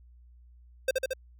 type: tone with echo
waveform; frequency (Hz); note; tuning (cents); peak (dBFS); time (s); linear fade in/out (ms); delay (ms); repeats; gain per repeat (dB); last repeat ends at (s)
square; 523.3; C5; 0; -23; 0.88-0.91; 5; 75; 3; -2; 1.135
effects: added 60 Hz sine -52 dBFS peak until 1.39 s